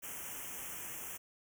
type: band-stop noise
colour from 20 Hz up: white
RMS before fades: -44 dBFS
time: 0.02-1.18 s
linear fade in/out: 20 ms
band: 3200 to 5700 Hz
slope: 96 dB/octave
effects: none